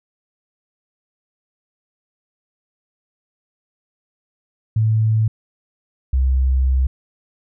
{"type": "tone pair in turn", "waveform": "sine", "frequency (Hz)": [110, 65.24], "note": ["A2", "C2"], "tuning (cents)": [0, -4], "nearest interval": "major sixth", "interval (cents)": 904, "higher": "first", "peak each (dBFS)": -13, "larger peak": "neither", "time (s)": [[4.76, 5.28], [6.13, 6.87]], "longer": "second", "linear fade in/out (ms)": 5, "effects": []}